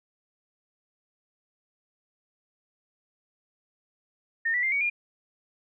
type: tone with pitch steps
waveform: sine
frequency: 1828 / 1959.2 / 2100 / 2251 / 2412 Hz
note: A#6 / B6 / C7 / C#7 / D7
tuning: -34 / -14 / +6 / +26 / +46 cents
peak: -23 dBFS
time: 4.45-4.9 s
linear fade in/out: 10 ms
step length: 90 ms
effects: none